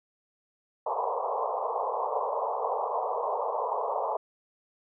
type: band-pass noise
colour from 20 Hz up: white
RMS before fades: -30 dBFS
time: 0.86-4.17 s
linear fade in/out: 5 ms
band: 430 to 1100 Hz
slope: 96 dB/octave
effects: none